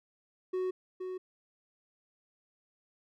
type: tone with echo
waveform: triangle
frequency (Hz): 370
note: F#4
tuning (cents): 0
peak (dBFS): -28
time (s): 0.53-0.71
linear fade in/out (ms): 10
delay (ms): 470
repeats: 1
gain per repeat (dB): -6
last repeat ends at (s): 1.18
effects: none